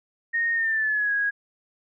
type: tone with pitch glide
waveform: sine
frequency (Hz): 1853 to 1650.8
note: A#6 to G#6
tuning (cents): -11 to -11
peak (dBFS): -21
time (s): 0.33-1.31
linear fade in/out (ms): 20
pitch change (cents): -200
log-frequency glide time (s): 0.53-1.13
effects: none